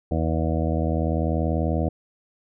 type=harmonic tone; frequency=80.2 Hz; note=E2; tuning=47 cents flat; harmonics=1 / 2 / 3 / 4 / 6 / 7 / 8 / 9; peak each=-24 / -27 / -29 / -30 / -32 / -32 / -33 / -34 dBFS; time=0.11-1.89 s; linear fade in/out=5 ms; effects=none